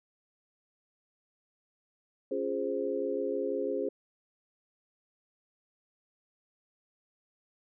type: chord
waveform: sine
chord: Db major seventh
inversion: none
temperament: equal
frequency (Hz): 277.2 / 349.2 / 415.3 / 523.3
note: Db4 / F4 / Ab4 / C5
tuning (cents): 0 / 0 / 0 / 0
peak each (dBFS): -37 / -37 / -33 / -34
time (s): 2.31-3.89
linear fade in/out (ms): 5
effects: none